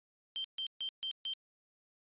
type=tone bursts; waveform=sine; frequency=3135 Hz; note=G7; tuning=1 cent flat; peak=-35 dBFS; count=5; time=0.36-1.335 s; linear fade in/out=0 ms; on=83 ms; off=140 ms; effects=resampled to 8000 Hz